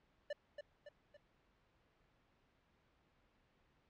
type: tone with echo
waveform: square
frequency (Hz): 587.3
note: D5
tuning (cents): 0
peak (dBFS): -40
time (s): 0.3-0.33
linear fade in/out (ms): 5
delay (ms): 280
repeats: 3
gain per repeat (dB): -6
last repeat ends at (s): 1.17
effects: pink hiss -75 dBFS RMS until 3.89 s + low-pass 3000 Hz 12 dB/octave